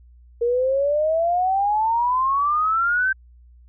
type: exponential sweep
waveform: sine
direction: up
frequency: 466.2 to 1568 Hz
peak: -17 dBFS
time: 0.41-3.13 s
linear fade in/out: 10 ms
effects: added 60 Hz sine -46 dBFS peak until 3.68 s